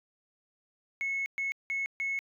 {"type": "tone bursts at uneven times", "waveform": "sine", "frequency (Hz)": 2191, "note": "C#7", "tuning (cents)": -21, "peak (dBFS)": -28, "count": 4, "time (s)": [[1.01, 1.26], [1.38, 1.52], [1.7, 1.86], [2, 2.19]], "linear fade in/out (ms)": 0, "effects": ["tanh soft clip ceiling -26 dBFS"]}